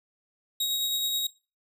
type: tone with tremolo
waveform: sawtooth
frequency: 3792 Hz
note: A#7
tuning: 29 cents sharp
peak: -22 dBFS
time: 0.6-1.27 s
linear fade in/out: 5 ms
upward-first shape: sine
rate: 9.4 Hz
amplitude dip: 25%
effects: noise-tail reverb RT60 0.3 s tail -19 dB re dry